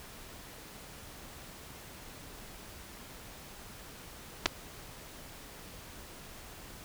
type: clicks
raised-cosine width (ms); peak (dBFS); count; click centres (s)
0.2; -8; 2; 4.458 / 4.461
effects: pink hiss -49 dBFS RMS until 6.84 s